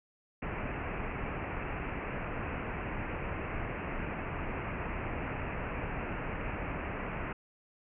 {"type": "low-pass noise", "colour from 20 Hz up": "pink", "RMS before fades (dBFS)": -37, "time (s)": [0.42, 7.33], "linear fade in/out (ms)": 5, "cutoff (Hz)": 2700, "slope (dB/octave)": 96, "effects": []}